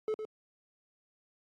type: tone with echo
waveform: triangle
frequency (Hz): 432.5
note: A4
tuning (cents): -30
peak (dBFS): -27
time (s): 0.08-0.14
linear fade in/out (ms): 0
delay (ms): 110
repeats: 1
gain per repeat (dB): -7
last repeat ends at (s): 0.25
effects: high-pass 200 Hz 12 dB/octave + AAC 32 kbps